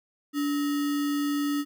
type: tone with sample-and-hold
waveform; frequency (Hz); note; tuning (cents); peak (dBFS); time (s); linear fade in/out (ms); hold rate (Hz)
sine; 289; D4; -28; -24; 0.33-1.65; 50; 1575
effects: none